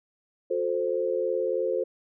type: chord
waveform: sine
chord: F# diminished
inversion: none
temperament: equal with one note detuned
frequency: 361.5 / 440 / 523.3 Hz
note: F#4 / A4 / C5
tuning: -40 / 0 / 0 cents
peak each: -30 / -29 / -27 dBFS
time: 0.5-1.84 s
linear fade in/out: 10 ms
effects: none